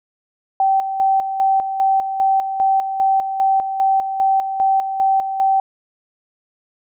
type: tone with tremolo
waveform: sine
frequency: 774 Hz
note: G5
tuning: 22 cents flat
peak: -12 dBFS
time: 0.6-5.6 s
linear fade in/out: 2 ms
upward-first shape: square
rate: 2.5 Hz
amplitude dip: 60%
effects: none